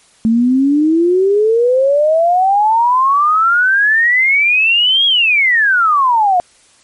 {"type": "exponential two-way sweep", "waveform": "sine", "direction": "up then down", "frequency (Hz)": [220, 3326, 696], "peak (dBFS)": -8, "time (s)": [0.25, 6.4], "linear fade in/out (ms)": 0, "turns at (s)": 5.06, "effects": ["white hiss -49 dBFS RMS until 6.83 s", "MP3 48 kbps"]}